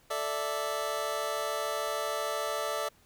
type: chord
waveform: 25% pulse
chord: A suspended fourth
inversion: none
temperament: just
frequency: 440 / 586.7 / 660 Hz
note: A4 / D5 / E5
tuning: 0 / -2 / +2 cents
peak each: -34 / -30 / -32 dBFS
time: 0.1-2.89 s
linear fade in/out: 10 ms
effects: pink hiss -63 dBFS RMS until 3.05 s